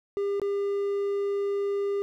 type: tone with dropouts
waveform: triangle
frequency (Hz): 401.3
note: G4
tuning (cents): +41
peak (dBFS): -23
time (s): 0.17-2.02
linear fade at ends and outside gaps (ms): 0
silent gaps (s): 0.398-0.417
effects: none

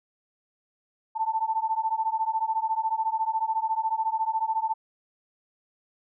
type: beating tone pair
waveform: sine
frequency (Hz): 880 / 894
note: A5 / A5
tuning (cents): 0 / +27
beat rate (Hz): 14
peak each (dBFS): -27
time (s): 1.15-4.74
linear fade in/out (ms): 20
effects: none

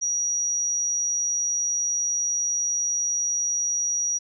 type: tone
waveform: sine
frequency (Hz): 5770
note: F#8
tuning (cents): -44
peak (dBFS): -22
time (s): 0.01-4.19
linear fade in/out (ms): 20
effects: none

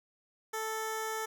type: tone with notch filter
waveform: 10% pulse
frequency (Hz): 440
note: A4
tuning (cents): 0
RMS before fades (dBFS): -36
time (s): 0.53-1.26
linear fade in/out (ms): 10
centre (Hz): 2600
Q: 1.8
effects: none

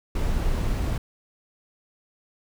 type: noise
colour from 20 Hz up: brown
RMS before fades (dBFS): -24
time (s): 0.15-0.98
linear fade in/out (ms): 5
effects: none

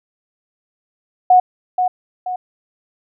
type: tone with echo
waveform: sine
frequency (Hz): 732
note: F#5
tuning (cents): -19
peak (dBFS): -6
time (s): 1.3-1.4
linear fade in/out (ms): 5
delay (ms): 480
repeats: 2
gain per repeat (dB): -7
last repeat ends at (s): 2.36
effects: none

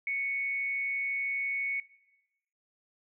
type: tone with frequency modulation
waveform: sine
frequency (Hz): 2217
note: C#7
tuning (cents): 0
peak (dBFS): -29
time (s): 0.07-1.8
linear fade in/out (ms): 2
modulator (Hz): 205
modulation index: 0.23
effects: noise-tail reverb RT60 1.0 s tail -20 dB re dry

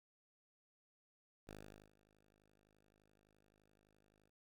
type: tone with ADSR envelope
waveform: 5% pulse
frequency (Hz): 51.7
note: G#1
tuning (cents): -7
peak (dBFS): -39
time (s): 1.47-4.31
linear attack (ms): 9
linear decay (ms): 430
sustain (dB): -24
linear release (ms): 40
effects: none

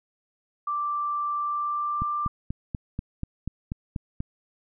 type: tone with pitch glide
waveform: sine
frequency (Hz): 1174.7 to 1184.2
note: D6 to D6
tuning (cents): 0 to +14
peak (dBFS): -25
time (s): 0.67-2.28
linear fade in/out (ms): 5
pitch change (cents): +14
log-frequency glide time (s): 1.37-2.16
type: click train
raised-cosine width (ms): 5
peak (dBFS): -17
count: 10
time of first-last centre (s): 2.02-4.204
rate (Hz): 4.12
effects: none

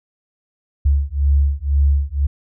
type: beating tone pair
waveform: sine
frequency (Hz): 69.6 / 71.6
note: C#2 / D2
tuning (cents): +8 / -43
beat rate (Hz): 2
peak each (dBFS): -16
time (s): 0.85-2.27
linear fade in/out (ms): 10
effects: none

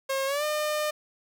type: tone with pitch glide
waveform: sawtooth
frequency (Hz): 539 to 605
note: C#5 to D#5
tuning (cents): -49 to -49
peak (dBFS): -22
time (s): 0.09-0.91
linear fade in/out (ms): 10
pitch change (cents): +200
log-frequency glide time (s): 0.26-0.44
effects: none

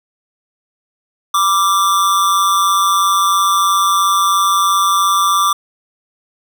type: tone with amplitude modulation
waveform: square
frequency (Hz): 1174.7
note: D6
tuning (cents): 0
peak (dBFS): -9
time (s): 1.34-5.53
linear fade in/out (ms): 5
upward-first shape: sine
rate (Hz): 183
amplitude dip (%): 55
effects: none

